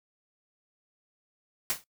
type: noise with exponential decay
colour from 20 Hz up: white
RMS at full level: -25 dBFS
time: 1.7-1.84 s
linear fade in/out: 0 ms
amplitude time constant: 29 ms
effects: noise-tail reverb RT60 0.1 s tail -17 dB re dry